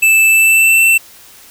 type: tone with pitch glide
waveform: square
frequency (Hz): 2637 to 2682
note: E7 to E7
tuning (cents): 0 to +29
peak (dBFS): -7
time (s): 0.02-0.98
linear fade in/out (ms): 10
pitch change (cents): +29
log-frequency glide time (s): 0.27-0.85
effects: white hiss -40 dBFS RMS until 1.5 s